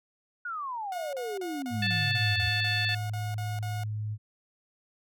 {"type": "exponential sweep", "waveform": "sine", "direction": "down", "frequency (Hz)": [1480, 77.78], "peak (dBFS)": -32, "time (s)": [0.45, 2.49], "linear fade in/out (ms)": 5}
{"type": "tone bursts", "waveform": "sawtooth", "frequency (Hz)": 723, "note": "F#5", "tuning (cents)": -40, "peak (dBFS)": -34, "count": 12, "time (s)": [0.92, 3.836], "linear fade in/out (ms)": 2, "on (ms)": 210, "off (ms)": 36}
{"type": "tone", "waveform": "sine", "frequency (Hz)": 106.6, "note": "G#2", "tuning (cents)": 46, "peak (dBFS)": -30, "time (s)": [1.7, 4.18], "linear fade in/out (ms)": 50}
{"type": "harmonic tone", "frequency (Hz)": 880, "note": "A5", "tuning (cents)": 0, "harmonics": [2, 3, 4, 5], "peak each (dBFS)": [-30, -32, -33, -34], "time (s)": [1.82, 2.95], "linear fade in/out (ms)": 5}
{"effects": []}